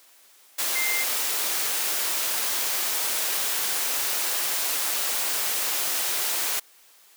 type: tone in noise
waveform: sine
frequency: 2093 Hz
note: C7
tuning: in tune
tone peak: -26 dBFS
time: 0.75-1.04 s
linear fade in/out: 10 ms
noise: white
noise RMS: -26 dBFS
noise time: 0.58-6.6 s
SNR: -3 dB
effects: white hiss -55 dBFS RMS until 7.16 s + high-pass 400 Hz 12 dB/octave